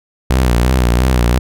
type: tone with vibrato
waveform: sawtooth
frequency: 61.74 Hz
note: B1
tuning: in tune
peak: -6 dBFS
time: 0.3-1.39 s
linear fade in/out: 5 ms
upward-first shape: sine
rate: 2.9 Hz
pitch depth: 87 cents each way
effects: none